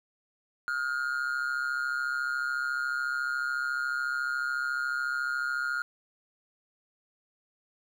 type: tone with amplitude modulation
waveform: triangle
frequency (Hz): 1421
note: F6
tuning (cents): +30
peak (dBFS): -23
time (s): 0.68-5.82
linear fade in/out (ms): 0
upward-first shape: sine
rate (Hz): 134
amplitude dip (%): 75
effects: none